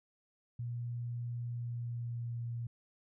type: tone with pitch glide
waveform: sine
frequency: 119.7 to 117.98 Hz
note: A#2 to A#2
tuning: +46 to +21 cents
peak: -36 dBFS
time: 0.59-2.67 s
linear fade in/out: 5 ms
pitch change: -25 cents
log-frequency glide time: 1.47-2.44 s
effects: none